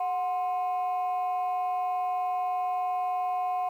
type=tone pair together; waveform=sine; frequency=730.3 / 1046.5 Hz; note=F#5 / C6; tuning=-23 / 0 cents; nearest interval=tritone; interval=623 cents; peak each=-25 / -33 dBFS; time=0-3.69 s; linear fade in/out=5 ms; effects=tanh soft clip ceiling -23 dBFS + 10-bit